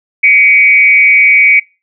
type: tone with frequency modulation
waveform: sine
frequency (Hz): 2265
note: C#7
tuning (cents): +37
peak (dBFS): -3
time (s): 0.23-1.6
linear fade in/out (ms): 10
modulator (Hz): 182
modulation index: 0.59
effects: noise-tail reverb RT60 0.3 s tail -24 dB re dry